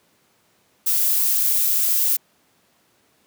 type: noise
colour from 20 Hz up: violet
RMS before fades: -19 dBFS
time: 0.86-2.17 s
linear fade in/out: 10 ms
effects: pink hiss -61 dBFS RMS until 3.26 s + high-pass 150 Hz 12 dB/octave